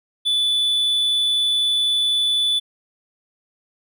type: tone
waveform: triangle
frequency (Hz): 3476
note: A7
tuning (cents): -22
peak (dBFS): -15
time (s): 0.25-2.6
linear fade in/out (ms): 20
effects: none